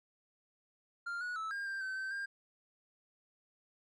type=tone with pitch steps; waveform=triangle; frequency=1396 / 1463 / 1308 / 1610 / 1583 / 1535 / 1546 / 1601 Hz; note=F6 / F#6 / E6 / G6 / G6 / G6 / G6 / G6; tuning=-1 / -20 / -14 / +46 / +17 / -37 / -24 / +36 cents; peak=-35 dBFS; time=1.06-2.26 s; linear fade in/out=10 ms; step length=150 ms; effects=resampled to 24000 Hz